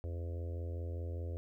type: harmonic tone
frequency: 85 Hz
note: F2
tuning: 46 cents flat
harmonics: 1 / 3 / 4 / 5 / 6 / 7 / 8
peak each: -37 / -54 / -52 / -52 / -51 / -57 / -62 dBFS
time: 0.04-1.37 s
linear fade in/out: 0 ms
effects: 13-bit